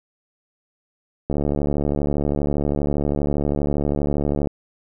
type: click train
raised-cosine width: 2 ms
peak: -9 dBFS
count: 231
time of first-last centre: 1.3-4.472 s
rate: 72.5 Hz
effects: none